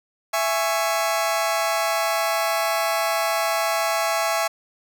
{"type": "chord", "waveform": "sawtooth", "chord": "C# minor", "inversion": "first", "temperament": "just", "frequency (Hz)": [665.2, 831.5, 1108.7], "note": ["E5", "G#5", "C#6"], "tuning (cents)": [16, 2, 0], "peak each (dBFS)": [-19, -22, -23], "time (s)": [0.33, 4.48], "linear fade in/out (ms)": 10, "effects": []}